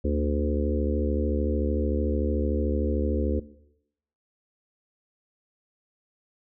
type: harmonic tone with a mistuned harmonic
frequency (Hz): 73.42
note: D2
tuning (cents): 0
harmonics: 1 / 3 / 4 / 5 / 6 / 7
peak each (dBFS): -25 / -30 / -31 / -32 / -33 / -33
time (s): 0.04-3.4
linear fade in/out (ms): 10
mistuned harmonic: 3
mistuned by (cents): +29
effects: noise-tail reverb RT60 0.8 s tail -18 dB re dry